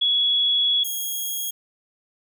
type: tone pair in turn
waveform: sine / 5% pulse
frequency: 3367 / 3288 Hz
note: G#7 / G#7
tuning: +23 / -18 cents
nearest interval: unison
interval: 41 cents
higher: first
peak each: -17 dBFS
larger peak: neither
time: 0.01-0.84 / 0.84-1.51 s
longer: first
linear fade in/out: 10 ms
effects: none